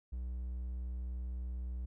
triangle tone, 61.74 Hz, B1, in tune, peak -35 dBFS, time 0.12-1.86 s, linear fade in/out 10 ms, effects none

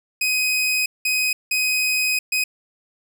sawtooth tone bursts at uneven times, 2512 Hz, D#7, 16 cents sharp, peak -15 dBFS, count 4, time 0.21-0.86 / 1.05-1.33 / 1.51-2.19 / 2.32-2.44 s, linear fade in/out 5 ms, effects 9-bit

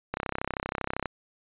click train, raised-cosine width 0.5 ms, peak -14 dBFS, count 31, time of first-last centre 0.14-1.057 s, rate 32.7 Hz, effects resampled to 8000 Hz

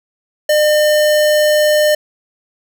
square tone, 604 Hz, D5, 48 cents sharp, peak -10 dBFS, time 0.49-1.95 s, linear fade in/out 5 ms, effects none

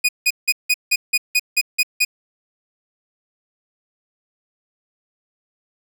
sawtooth tone bursts, 2475 Hz, D#7, 10 cents flat, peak -10 dBFS, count 10, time 0.04-2.05 s, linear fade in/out 10 ms, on 48 ms, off 170 ms, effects none

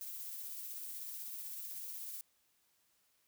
violet noise with tremolo, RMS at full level -44 dBFS, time 0.01-2.21 s, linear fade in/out 0 ms, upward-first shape sine, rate 16 Hz, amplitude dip 25%, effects white hiss -75 dBFS RMS until 3.27 s

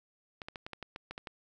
clicks, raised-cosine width 0.3 ms, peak -25 dBFS, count 10, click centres 0.418 / 0.485 / 0.558 / 0.665 / 0.733 / 0.827 / 0.961 / 1.11 / 1.179 / 1.272 s, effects none

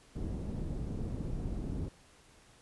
pink low-pass noise, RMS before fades -37 dBFS, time 0.15-1.89 s, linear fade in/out 10 ms, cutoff 290 Hz, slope 12 dB/octave, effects pink hiss -61 dBFS RMS until 2.61 s + resampled to 24000 Hz

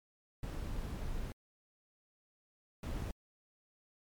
brown noise bursts at uneven times, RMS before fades -39 dBFS, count 2, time 0.43-1.32 / 2.83-3.11 s, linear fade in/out 2 ms, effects MP3 96 kbps

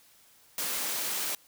white high-pass noise, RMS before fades -32 dBFS, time 0.58-1.35 s, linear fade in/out 2 ms, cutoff 230 Hz, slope 12 dB/octave, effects white hiss -60 dBFS RMS until 1.47 s

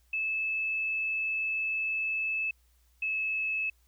sine tone pair in turn, 2613 / 2598 Hz, E7 / E7, -16 / -26 cents, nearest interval unison, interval 10 cents, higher first, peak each -28 dBFS, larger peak neither, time 0.13-2.51 / 3.02-3.7 s, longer first, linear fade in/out 5 ms, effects added 60 Hz sine -63 dBFS peak until 3.87 s + white hiss -71 dBFS RMS until 3.87 s

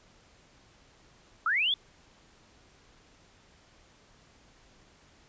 sine linear sweep, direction up, 1237 to 3520 Hz, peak -24 dBFS, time 1.46-1.74 s, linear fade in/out 2 ms, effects pink hiss -60 dBFS RMS until 5.28 s + resampled to 16000 Hz

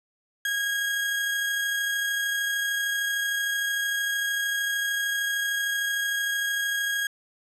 35% pulse tone with amplitude modulation, 1639 Hz, G#6, 23 cents flat, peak -22 dBFS, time 0.45-7.07 s, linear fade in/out 2 ms, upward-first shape sine, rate 33.2 Hz, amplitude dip 25%, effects resampled to 32000 Hz

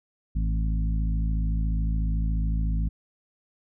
harmonic tone with a mistuned harmonic, 53.9 Hz, A1, 35 cents flat, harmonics 1 / 2 / 3 / 4 / 5, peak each -23 / -34 / -32 / -38 / -42 dBFS, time 0.35-2.89 s, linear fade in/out 10 ms, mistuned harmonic 4, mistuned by +25 cents, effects none

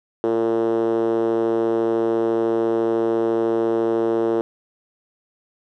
5% pulse tone with band-pass filter, 114 Hz, A#2, 38 cents flat, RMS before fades -20 dBFS, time 0.24-4.41 s, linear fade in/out 0 ms, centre 390 Hz, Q 5.7, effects none

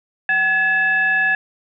sine tone with frequency modulation, 1699 Hz, G#6, 39 cents sharp, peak -14 dBFS, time 0.29-1.35 s, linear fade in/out 2 ms, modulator 935 Hz, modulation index 0.53, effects none

